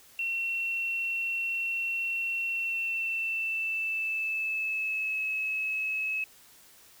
sine tone with pitch glide, 2718 to 2580 Hz, F7 to E7, -48 to -38 cents, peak -28 dBFS, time 0.19-6.24 s, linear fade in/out 2 ms, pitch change -90 cents, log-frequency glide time 2.49-5.2 s, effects white hiss -56 dBFS RMS until 7 s

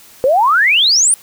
sine exponential sweep, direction up, 493.9 to 9720 Hz, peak -8 dBFS, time 0.24-1.14 s, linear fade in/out 0 ms, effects white hiss -42 dBFS RMS until 1.22 s

